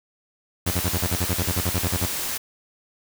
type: noise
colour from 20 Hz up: white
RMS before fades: -28 dBFS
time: 0.66-2.38 s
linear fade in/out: 10 ms
type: tone bursts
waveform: sawtooth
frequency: 89.8 Hz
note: F2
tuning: 49 cents sharp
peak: -17 dBFS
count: 16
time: 0.66-2.062 s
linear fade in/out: 10 ms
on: 52 ms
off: 38 ms
effects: none